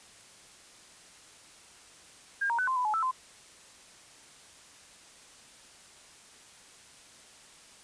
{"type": "tone with pitch steps", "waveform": "sine", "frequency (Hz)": [1610, 935, 1501, 1042, 997, 853, 1320, 1033], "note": ["G6", "A#5", "F#6", "C6", "B5", "G#5", "E6", "C6"], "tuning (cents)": [46, 5, 24, -7, 16, 46, 2, -22], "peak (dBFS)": -26, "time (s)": [2.41, 3.114], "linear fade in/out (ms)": 10, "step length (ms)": 88, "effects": ["white hiss -54 dBFS RMS until 7.83 s", "resampled to 22050 Hz"]}